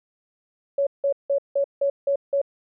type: tone bursts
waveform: sine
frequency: 559 Hz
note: C#5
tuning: 14 cents sharp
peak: -18 dBFS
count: 7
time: 0.78-2.416 s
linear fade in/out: 5 ms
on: 88 ms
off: 170 ms
effects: none